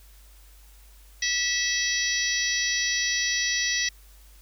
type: harmonic tone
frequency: 650 Hz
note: E5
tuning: 24 cents flat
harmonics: 3 / 4 / 5 / 6 / 7 / 8 / 9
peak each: -27 / -34 / -34 / -32 / -33 / -32 / -30 dBFS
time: 1.22-3.89 s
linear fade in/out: 5 ms
effects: added 50 Hz sine -49 dBFS peak until 4.41 s + white hiss -57 dBFS RMS until 4.41 s